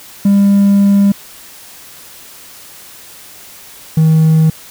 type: tone pair in turn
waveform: triangle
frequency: 200 / 158.74 Hz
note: G3 / D#3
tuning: +35 / +35 cents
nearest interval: major third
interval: 400 cents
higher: first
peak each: -3 dBFS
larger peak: neither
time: 0.25-1.12 / 3.97-4.5 s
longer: first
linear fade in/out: 5 ms
effects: tanh soft clip ceiling 0 dBFS + white hiss -36 dBFS RMS until 4.7 s